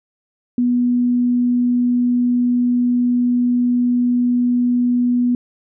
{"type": "tone", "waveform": "sine", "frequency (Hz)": 244.6, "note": "B3", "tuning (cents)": -16, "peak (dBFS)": -13, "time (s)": [0.58, 5.35], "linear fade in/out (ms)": 2, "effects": []}